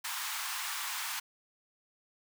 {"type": "high-pass noise", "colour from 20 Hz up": "pink", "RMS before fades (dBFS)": -37, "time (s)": [0.04, 1.2], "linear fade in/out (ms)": 10, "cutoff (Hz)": 870, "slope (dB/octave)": 48, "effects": []}